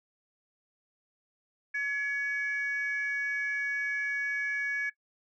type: tone pair together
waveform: sine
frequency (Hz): 1693.2 / 2251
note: G#6 / C#7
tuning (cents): +33 / +26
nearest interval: perfect fourth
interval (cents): 493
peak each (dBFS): -29 / -33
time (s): 1.74-4.9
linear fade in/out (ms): 10
effects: noise-tail reverb RT60 0.1 s tail -20 dB re dry + tanh soft clip ceiling -23 dBFS